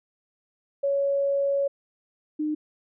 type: tone pair in turn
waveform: sine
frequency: 558 / 304.3 Hz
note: C#5 / D#4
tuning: +11 / -38 cents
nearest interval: minor seventh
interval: 1049 cents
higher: first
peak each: -21 / -24 dBFS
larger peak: first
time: 0.83-1.68 / 2.39-2.55 s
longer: first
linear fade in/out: 10 ms
effects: none